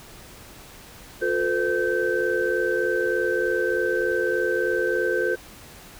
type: tone cluster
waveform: sine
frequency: 356.7 / 445.7 / 509 / 1548 Hz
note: F4 / A4 / C5 / G6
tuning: +37 / +22 / -48 / -22 cents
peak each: -26 dBFS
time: 1.21-5.36 s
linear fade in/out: 20 ms
effects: pink hiss -45 dBFS RMS until 5.99 s

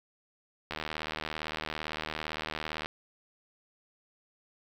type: click train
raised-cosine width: 0.3 ms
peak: -18 dBFS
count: 168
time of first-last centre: 0.71-2.859 s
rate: 77.7 Hz
effects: 8-bit

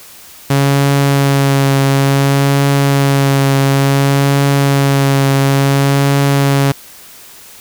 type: tone with vibrato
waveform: sawtooth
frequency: 138.59 Hz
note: C#3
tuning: in tune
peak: -5 dBFS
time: 0.5-6.72 s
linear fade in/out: 5 ms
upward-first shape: triangle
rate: 0.57 Hz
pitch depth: 21 cents each way
effects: white hiss -37 dBFS RMS until 7.6 s

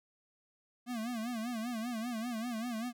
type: tone with vibrato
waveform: square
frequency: 232.5 Hz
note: A#3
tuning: 4 cents flat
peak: -36 dBFS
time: 0.86-2.93 s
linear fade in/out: 50 ms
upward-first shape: sine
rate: 5.1 Hz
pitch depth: 120 cents each way
effects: none

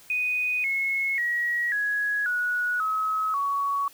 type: tone with pitch steps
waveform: sine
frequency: 2489 / 2179 / 1908.2 / 1670.8 / 1463 / 1281 / 1121.6 Hz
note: D#7 / C#7 / A#6 / G#6 / F#6 / E6 / C#6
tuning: 0 / -30 / +40 / +10 / -20 / -50 / +20 cents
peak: -23 dBFS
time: 0.1-3.88 s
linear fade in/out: 2 ms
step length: 540 ms
effects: white hiss -52 dBFS RMS until 3.93 s

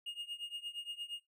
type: tone with tremolo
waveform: triangle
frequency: 2848 Hz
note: F7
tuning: 33 cents sharp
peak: -36 dBFS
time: 0.06-1.2 s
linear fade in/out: 5 ms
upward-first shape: triangle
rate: 8.6 Hz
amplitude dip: 95%
effects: noise-tail reverb RT60 0.2 s tail -18 dB re dry

